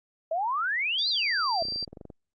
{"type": "exponential two-way sweep", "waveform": "sine", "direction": "up then down", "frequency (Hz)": [622.3, 4276, 622.3], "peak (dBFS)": -25, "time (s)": [0.31, 1.63], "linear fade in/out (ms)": 5, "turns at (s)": 1.09}
{"type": "tone", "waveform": "sine", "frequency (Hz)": 4699, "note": "D8", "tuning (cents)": 0, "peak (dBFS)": -29, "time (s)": [0.98, 1.85], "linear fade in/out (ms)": 10}
{"type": "clicks", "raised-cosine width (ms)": 2, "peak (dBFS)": -29, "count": 12, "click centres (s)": [1.623, 1.653, 1.685, 1.723, 1.76, 1.827, 1.878, 1.93, 1.972, 2.012, 2.053, 2.102]}
{"effects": ["Opus 48 kbps"]}